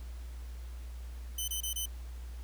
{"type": "tone bursts", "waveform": "10% pulse", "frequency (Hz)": 3036, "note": "F#7", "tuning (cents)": 44, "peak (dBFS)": -25, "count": 4, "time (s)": [1.38, 1.858], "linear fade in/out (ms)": 5, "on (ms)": 100, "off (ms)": 26, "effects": ["added 60 Hz sine -40 dBFS peak until 2.43 s", "pink hiss -58 dBFS RMS until 2.43 s"]}